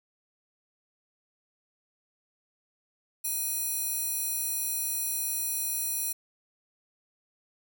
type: tone with high-pass filter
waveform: square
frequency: 830.6 Hz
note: G#5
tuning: in tune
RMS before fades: -31 dBFS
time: 3.24-6.13 s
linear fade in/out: 10 ms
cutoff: 10000 Hz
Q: 1
effects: none